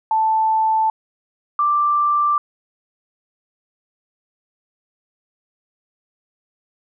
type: tone pair in turn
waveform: sine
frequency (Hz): 880 / 1177.5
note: A5 / D6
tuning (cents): 0 / +4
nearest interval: perfect fourth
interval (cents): 504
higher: second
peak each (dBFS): -14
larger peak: neither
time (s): 0.11-0.9 / 1.59-2.38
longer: neither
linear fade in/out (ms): 2
effects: none